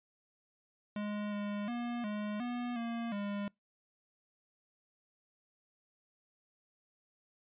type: tone with pitch steps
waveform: square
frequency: 207.9 / 205.4 / 239.2 / 209 / 243.2 / 232.5 / 202.8 Hz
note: G#3 / G#3 / A#3 / G#3 / B3 / A#3 / G#3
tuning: +2 / -19 / +45 / +11 / -26 / -4 / -41 cents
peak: -36 dBFS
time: 0.96-3.48 s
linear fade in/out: 2 ms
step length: 360 ms
effects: noise-tail reverb RT60 0.2 s tail -26 dB re dry + resampled to 8000 Hz